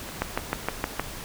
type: two click trains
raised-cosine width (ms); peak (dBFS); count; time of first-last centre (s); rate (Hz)
0.5; -9 / -23; 6 / 4; 0.22-0.996 / 0.09-0.994; 6.44 / 3.32
effects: pink hiss -38 dBFS RMS until 1.24 s